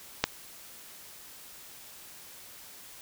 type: click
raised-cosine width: 0.2 ms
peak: -5 dBFS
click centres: 0.24 s
effects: white hiss -49 dBFS RMS until 3.01 s